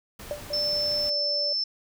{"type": "noise", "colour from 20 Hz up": "pink", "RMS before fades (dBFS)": -42, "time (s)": [0.19, 1.1], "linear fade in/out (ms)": 5}
{"type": "tone with exponential decay", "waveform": "sine", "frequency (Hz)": 587.3, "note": "D5", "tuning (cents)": 0, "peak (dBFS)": -24, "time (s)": [0.31, 0.46], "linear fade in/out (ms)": 0, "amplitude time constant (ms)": 32}
{"type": "tone with pitch glide", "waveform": "sine", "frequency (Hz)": [586, 577.6], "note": ["D5", "D5"], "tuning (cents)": [-4, -29], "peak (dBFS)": -31, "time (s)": [0.5, 1.53], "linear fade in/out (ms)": 5, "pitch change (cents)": -25, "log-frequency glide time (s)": [1.07, 1.14]}
{"type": "tone", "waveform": "sine", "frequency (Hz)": 5300, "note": "E8", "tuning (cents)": 9, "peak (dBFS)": -24, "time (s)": [0.53, 1.64], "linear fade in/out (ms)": 5}
{"effects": []}